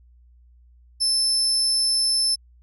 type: tone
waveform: 35% pulse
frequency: 5274 Hz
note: E8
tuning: in tune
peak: -16 dBFS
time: 1-2.36 s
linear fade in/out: 20 ms
effects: added 60 Hz sine -50 dBFS peak until 2.62 s